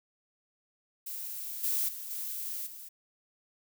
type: noise with level steps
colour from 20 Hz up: violet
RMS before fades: -39 / -30 / -41 / -37 / -46 dBFS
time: 1.06-2.89 s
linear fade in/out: 10 ms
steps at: 1.63 / 1.88 / 2.1 / 2.66 s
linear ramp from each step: 10 ms
effects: none